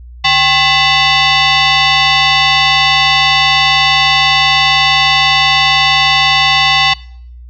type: tone with frequency modulation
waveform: sine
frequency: 784 Hz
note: G5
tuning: in tune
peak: -7 dBFS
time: 0.24-6.94 s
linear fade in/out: 10 ms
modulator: 931 Hz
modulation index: 4.1
effects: noise-tail reverb RT60 0.6 s tail -22 dB re dry + added 60 Hz sine -30 dBFS peak until 7.49 s

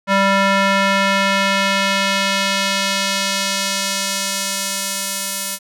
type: tone with band-pass filter sweep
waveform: square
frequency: 196 Hz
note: G3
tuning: in tune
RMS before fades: -18 dBFS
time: 0.07-5.59 s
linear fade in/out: 50 ms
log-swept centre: 1400 to 11000 Hz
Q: 0.8
effects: none

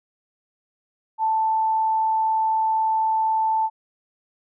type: tone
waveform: sine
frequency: 882 Hz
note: A5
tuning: 4 cents sharp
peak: -18 dBFS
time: 1.18-3.7 s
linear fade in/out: 50 ms
effects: none

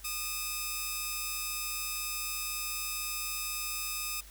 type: tone pair together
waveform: 5% pulse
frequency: 1226 / 2598 Hz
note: D#6 / E7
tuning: -26 / -26 cents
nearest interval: octave + minor second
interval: 1300 cents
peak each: -25 / -27 dBFS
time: 0.04-4.21 s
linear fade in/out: 10 ms
effects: added 50 Hz sine -51 dBFS peak until 4.3 s + white hiss -54 dBFS RMS until 4.3 s

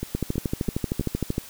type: two click trains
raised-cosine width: 3 ms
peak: -11 / -15 dBFS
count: 17 / 4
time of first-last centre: 0.15-1.381 / 0.03-1.01 s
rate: 13 / 3.06 Hz
effects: white hiss -44 dBFS RMS until 1.49 s

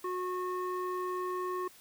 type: tone with low-pass filter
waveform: square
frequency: 364.3 Hz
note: F#4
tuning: 27 cents flat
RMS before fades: -35 dBFS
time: 0.04-1.68 s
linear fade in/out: 5 ms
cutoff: 1300 Hz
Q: 4.5
effects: white hiss -57 dBFS RMS until 1.8 s

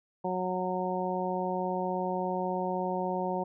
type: harmonic tone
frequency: 183.5 Hz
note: F#3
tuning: 14 cents flat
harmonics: 1 / 2 / 3 / 4 / 5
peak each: -35 / -35 / -35 / -35 / -35 dBFS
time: 0.24-3.44 s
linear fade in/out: 10 ms
effects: none

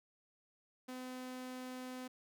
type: tone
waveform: sawtooth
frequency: 254.5 Hz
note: C4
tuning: 48 cents flat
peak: -40 dBFS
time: 0.88-2.08 s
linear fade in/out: 10 ms
effects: none

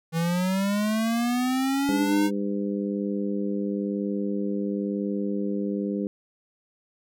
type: linear sweep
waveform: square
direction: up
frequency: 161.7 to 311.1 Hz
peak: -23 dBFS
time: 0.12-2.31 s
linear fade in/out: 50 ms
type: harmonic tone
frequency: 101 Hz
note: G#2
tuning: 48 cents flat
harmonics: 2 / 3 / 4 / 5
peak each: -27 / -31 / -33 / -35 dBFS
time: 1.89-6.07 s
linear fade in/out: 0 ms
effects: none

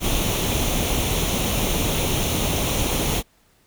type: noise with comb filter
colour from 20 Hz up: pink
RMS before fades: -22 dBFS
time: 0-3.23 s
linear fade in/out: 50 ms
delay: 0.31 ms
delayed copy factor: +0.6
effects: pink hiss -60 dBFS RMS until 3.66 s

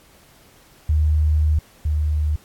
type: tone pair in turn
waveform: sine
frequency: 76.6 / 75.85 Hz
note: D#2 / D#2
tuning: -27 / -44 cents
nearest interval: unison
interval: 17 cents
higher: first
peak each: -14 / -17 dBFS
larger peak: first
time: 0.89-1.59 / 1.85-2.36 s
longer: first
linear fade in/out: 5 ms
effects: pink hiss -52 dBFS RMS until 2.44 s + AAC 64 kbps

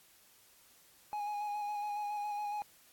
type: tone with vibrato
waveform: triangle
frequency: 830 Hz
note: G#5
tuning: 1 cent flat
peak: -33 dBFS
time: 1.13-2.62 s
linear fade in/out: 0 ms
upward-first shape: square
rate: 7.2 Hz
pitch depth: 18 cents each way
effects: white hiss -63 dBFS RMS until 2.92 s + AAC 64 kbps

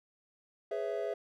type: chord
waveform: triangle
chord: C# minor seventh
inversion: second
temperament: equal with one note detuned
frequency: 415.3 / 501.6 / 554.4 / 659.3 Hz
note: G#4 / B4 / C#5 / E5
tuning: 0 / +27 / 0 / 0 cents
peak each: -35 / -38 / -39 / -35 dBFS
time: 0.71-1.14 s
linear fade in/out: 5 ms
effects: none

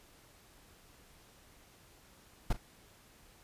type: noise with echo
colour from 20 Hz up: brown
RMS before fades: -28 dBFS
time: 2.5-2.53 s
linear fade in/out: 5 ms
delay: 39 ms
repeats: 1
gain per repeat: -15 dB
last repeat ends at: 2.569 s
effects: pink hiss -61 dBFS RMS until 3.43 s + resampled to 32000 Hz

